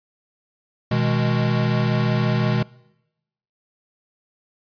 square chord, G# minor, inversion first, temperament equal with one note detuned, 123.47 / 158.1 / 207.7 Hz, B2 / D#3 / G#3, 0 / +28 / 0 cents, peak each -21 / -25 / -24 dBFS, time 0.91-2.63 s, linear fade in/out 5 ms, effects noise-tail reverb RT60 0.9 s tail -23 dB re dry + resampled to 11025 Hz

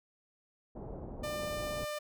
pink low-pass noise, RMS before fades -43 dBFS, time 0.75-1.85 s, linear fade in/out 10 ms, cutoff 740 Hz, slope 24 dB/octave
sawtooth tone, 598 Hz, D5, 31 cents sharp, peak -32 dBFS, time 1.23-1.99 s, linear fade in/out 10 ms
effects none

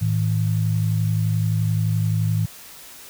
sine tone pair together, 108.39 / 160 Hz, A2 / D#3, -26 / +49 cents, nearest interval perfect fifth, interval 675 cents, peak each -19 / -23 dBFS, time 0.01-2.46 s, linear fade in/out 10 ms, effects white hiss -42 dBFS RMS until 3.09 s

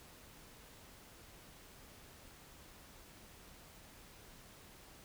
silence, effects pink hiss -58 dBFS RMS until 5.04 s

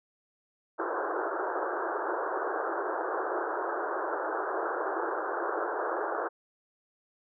pink band-pass noise, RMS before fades -32 dBFS, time 0.78-6.29 s, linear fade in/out 20 ms, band 330 to 1600 Hz, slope 96 dB/octave, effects none

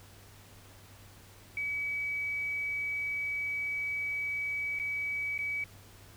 sine tone with dropouts, 2280 Hz, C#7, 48 cents sharp, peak -31 dBFS, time 1.57-5.64 s, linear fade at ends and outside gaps 2 ms, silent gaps 4.79-4.797 / 5.379-5.389 s, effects added 98 Hz sine -55 dBFS peak until 6.16 s + pink hiss -56 dBFS RMS until 6.16 s

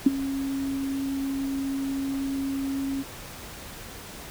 sine tone with ADSR envelope, 272.6 Hz, C#4, 29 cents flat, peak -10 dBFS, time 0.06-3.04 s, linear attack 6 ms, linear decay 22 ms, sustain -16 dB, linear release 37 ms, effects pink hiss -41 dBFS RMS until 4.3 s

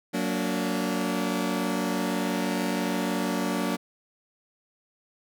sawtooth chord, Gb augmented, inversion none, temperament just, 185 / 231.2 / 289.1 Hz, Gb3 / Bb3 / D4, 0 / -14 / -27 cents, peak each -26 dBFS, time 0.13-3.77 s, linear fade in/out 20 ms, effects none

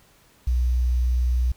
sine tone with quantisation, 61.5 Hz, B1, 7 cents flat, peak -18 dBFS, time 0.47-1.52 s, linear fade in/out 5 ms, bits 8, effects pink hiss -57 dBFS RMS until 1.56 s

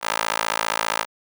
15% pulse tone with high-pass filter, 55 Hz, A1, in tune, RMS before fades -24 dBFS, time 0.01-1.06 s, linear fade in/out 50 ms, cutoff 960 Hz, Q 1.3, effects none

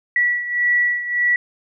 sine beating tone pair, 1944 / 1945.7 Hz, B6 / B6, -28 / -26 cents, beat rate 1.7 Hz, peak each -17 / -22 dBFS, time 0.16-1.36 s, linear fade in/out 2 ms, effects none

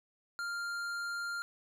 triangle tone with tanh clipping, 1396.9 Hz, F6, in tune, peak -37 dBFS, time 0.39-1.42 s, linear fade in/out 0 ms, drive 17 dB, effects none

